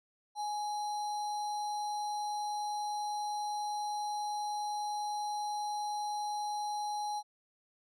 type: tone with sample-and-hold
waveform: sine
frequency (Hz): 835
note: G#5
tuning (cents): +9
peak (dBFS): -33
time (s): 0.35-7.23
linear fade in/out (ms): 50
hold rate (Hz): 4900
effects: low-pass 9000 Hz 12 dB/octave